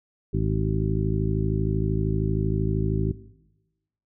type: harmonic tone with a mistuned harmonic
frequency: 52.9 Hz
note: G#1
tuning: 33 cents sharp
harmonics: 1 / 2 / 3 / 4 / 5 / 6 / 7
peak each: -27 / -26 / -27 / -32 / -35 / -33 / -32 dBFS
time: 0.33-3.12 s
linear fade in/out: 10 ms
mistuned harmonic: 7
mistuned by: +59 cents
effects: noise-tail reverb RT60 1.0 s tail -17 dB re dry